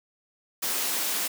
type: high-pass noise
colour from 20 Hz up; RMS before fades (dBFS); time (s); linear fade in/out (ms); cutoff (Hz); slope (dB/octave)
white; -28; 0.62-1.28; 10; 210; 24
effects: none